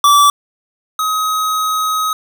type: tone pair in turn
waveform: square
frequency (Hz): 1157 / 1266.2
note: D6 / D#6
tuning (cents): -26 / +30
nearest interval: major second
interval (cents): 156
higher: second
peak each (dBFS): -7 / -15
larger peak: first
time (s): 0.04-0.3 / 0.99-2.13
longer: second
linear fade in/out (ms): 2
effects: none

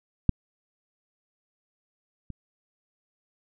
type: clicks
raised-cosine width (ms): 5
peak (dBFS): -6 / -25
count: 2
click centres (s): 0.293 / 2.303
effects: none

